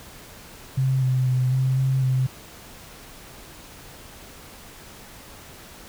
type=tone with pitch steps; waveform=sine; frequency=132.3 / 128.8 / 127.5 / 130.9 / 132.7 / 129.7 Hz; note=C3 / C3 / C3 / C3 / C3 / C3; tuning=+20 / -27 / -44 / +1 / +25 / -15 cents; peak=-18 dBFS; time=0.77-2.27 s; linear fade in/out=10 ms; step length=250 ms; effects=pink hiss -44 dBFS RMS until 5.88 s